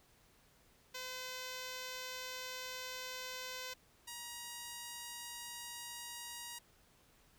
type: tone pair in turn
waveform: 5% pulse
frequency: 510 / 950.3 Hz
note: C5 / A#5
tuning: -44 / +33 cents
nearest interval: major seventh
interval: 1077 cents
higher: second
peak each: -31 / -33 dBFS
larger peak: first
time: 0.94-3.74 / 4.07-6.59 s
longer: first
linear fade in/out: 10 ms
effects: pink hiss -68 dBFS RMS until 7.38 s